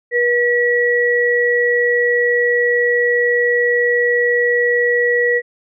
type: tone pair together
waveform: sine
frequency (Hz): 482.5 / 1931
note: B4 / B6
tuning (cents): -40 / -39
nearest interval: 2 octaves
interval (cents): 2401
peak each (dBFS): -15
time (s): 0.11-5.42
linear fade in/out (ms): 50
effects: none